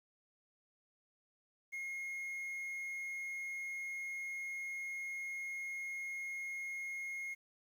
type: tone with quantisation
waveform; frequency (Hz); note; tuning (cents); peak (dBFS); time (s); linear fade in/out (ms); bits
triangle; 2150; C7; +47; -38; 1.72-7.35; 20; 11
effects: none